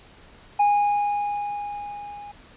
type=tone with level ramp; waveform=triangle; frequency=822 Hz; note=G#5; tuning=18 cents flat; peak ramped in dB=-13 to -35 dBFS; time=0.59-2.32 s; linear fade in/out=10 ms; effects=pink hiss -50 dBFS RMS until 2.56 s + resampled to 8000 Hz